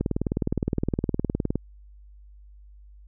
click train, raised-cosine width 3 ms, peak -11 dBFS, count 31, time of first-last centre 0.01-1.556 s, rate 19.4 Hz, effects added 50 Hz sine -46 dBFS peak until 3.07 s

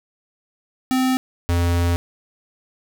square tone pair in turn, 258.6 / 86.3 Hz, C4 / F2, -20 / -20 cents, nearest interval octave + perfect fifth, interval 1900 cents, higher first, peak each -17 dBFS, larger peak neither, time 0.91-1.17 / 1.49-1.96 s, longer second, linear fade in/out 0 ms, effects none

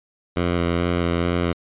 10% pulse tone with vibrato, 86.5 Hz, F2, 16 cents flat, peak -11 dBFS, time 0.36-1.53 s, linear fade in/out 10 ms, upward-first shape square, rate 2.3 Hz, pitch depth 16 cents each way, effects resampled to 8000 Hz

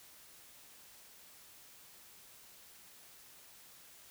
silence, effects white hiss -58 dBFS RMS until 4.1 s

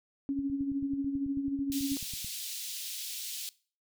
sine tone with tremolo, 277.2 Hz, C#4, in tune, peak -27 dBFS, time 0.29-1.97 s, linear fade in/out 0 ms, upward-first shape sine, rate 13 Hz, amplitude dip 55%
click train, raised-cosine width 5 ms, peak -33 dBFS, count 18, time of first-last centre 0.39-2.246 s, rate 9.16 Hz
pink high-pass noise, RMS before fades -39 dBFS, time 1.72-3.49 s, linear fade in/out 0 ms, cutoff 3200 Hz, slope 24 dB/octave
effects noise-tail reverb RT60 0.4 s tail -21 dB re dry

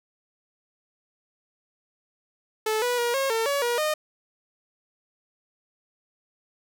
sawtooth tone with pitch steps, 434.9 / 489.5 / 477.1 / 542 / 451.3 / 565 / 478.7 / 613 Hz, A4 / B4 / A#4 / C#5 / A4 / C#5 / A#4 / D#5, -20 / -15 / +40 / -39 / +44 / +33 / +46 / -26 cents, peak -19 dBFS, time 2.66-3.94 s, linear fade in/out 5 ms, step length 160 ms, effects none

